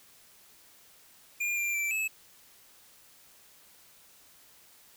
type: tone with pitch steps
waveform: square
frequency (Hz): 2409 / 2379 / 2339 / 2598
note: D7 / D7 / D7 / E7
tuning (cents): +43 / +22 / -8 / -26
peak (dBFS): -29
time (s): 1.4-2.08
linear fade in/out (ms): 10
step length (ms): 170
effects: white hiss -58 dBFS RMS until 4.96 s